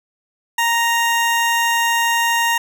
20% pulse tone, 932.3 Hz, A#5, in tune, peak -10 dBFS, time 0.58-2.58 s, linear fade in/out 5 ms, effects none

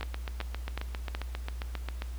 two click trains, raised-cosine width 0.3 ms, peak -18 / -20 dBFS, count 4 / 16, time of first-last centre 0.03-1.149 / 0.01-2.021 s, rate 2.68 / 7.46 Hz, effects added 60 Hz sine -35 dBFS peak until 2.18 s + pink hiss -54 dBFS RMS until 2.18 s

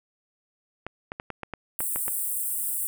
clicks, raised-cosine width 0.5 ms, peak -18 dBFS, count 9, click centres 0.866 / 1.119 / 1.199 / 1.303 / 1.433 / 1.537 / 1.805 / 1.96 / 2.081 s
pink high-pass noise, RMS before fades -29 dBFS, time 1.79-2.87 s, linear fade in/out 0 ms, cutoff 8100 Hz, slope 96 dB/octave
effects none

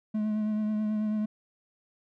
triangle tone with vibrato, 213.6 Hz, G#3, 49 cents sharp, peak -24 dBFS, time 0.14-1.26 s, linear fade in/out 10 ms, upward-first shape triangle, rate 9.2 Hz, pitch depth 25 cents each way, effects none

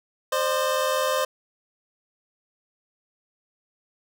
25% pulse tone pair together, 523.3 / 603 Hz, C5 / D5, 0 / +46 cents, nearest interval major second, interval 246 cents, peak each -20 / -22 dBFS, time 0.32-1.25 s, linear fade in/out 5 ms, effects none

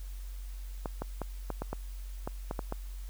clicks, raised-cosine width 1 ms, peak -20 dBFS, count 10, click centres 0.858 / 1.02 / 1.217 / 1.503 / 1.62 / 1.73 / 2.275 / 2.511 / 2.592 / 2.724 s, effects added 46 Hz sine -38 dBFS peak until 3.09 s + white hiss -57 dBFS RMS until 3.09 s

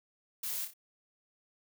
blue noise with echo, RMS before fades -37 dBFS, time 0.43-0.65 s, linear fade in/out 5 ms, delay 29 ms, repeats 3, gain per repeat -7 dB, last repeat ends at 0.737 s, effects none

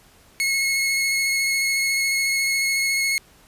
sawtooth tone with vibrato, 2177 Hz, C#7, 32 cents flat, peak -16 dBFS, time 0.4-3.18 s, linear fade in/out 0 ms, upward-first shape square, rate 14 Hz, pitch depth 10 cents each way, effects pink hiss -53 dBFS RMS until 3.47 s + resampled to 32000 Hz

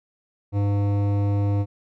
sine tone with hard clipping, 101.2 Hz, G#2, 44 cents flat, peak -21 dBFS, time 0.52-1.66 s, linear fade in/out 50 ms, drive 14 dB, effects none

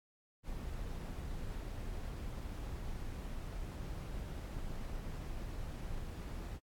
brown noise, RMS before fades -42 dBFS, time 0.43-6.6 s, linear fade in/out 50 ms, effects AAC 64 kbps

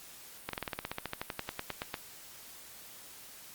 slowing click train, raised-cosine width 0.3 ms, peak -18 dBFS, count 20, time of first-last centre 0.49-1.942 s, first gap 43 ms, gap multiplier 1.06, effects white hiss -51 dBFS RMS until 3.54 s + Opus 48 kbps

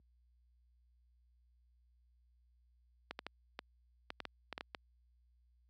clicks, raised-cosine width 0.3 ms, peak -25 dBFS, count 11, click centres 3.11 / 3.191 / 3.266 / 3.591 / 4.104 / 4.203 / 4.253 / 4.527 / 4.579 / 4.609 / 4.748 s, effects added 60 Hz sine -47 dBFS peak until 5.69 s + high-pass 200 Hz 12 dB/octave

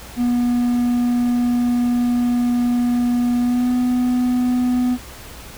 triangle tone with pitch glide, 242.6 to 248.4 Hz, B3 to B3, -31 to +10 cents, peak -13 dBFS, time 0.16-4.98 s, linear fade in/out 50 ms, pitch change +41 cents, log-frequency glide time 3.39-3.71 s, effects added 61 Hz sine -42 dBFS peak until 5.57 s + pink hiss -38 dBFS RMS until 5.57 s

